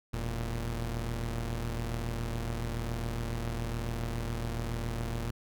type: tone pair together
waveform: sawtooth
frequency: 41.09 / 116.1 Hz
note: E1 / A#2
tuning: -5 / -7 cents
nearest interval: octave + tritone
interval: 1798 cents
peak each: -31 / -31 dBFS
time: 0.13-5.31 s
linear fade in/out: 10 ms
effects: none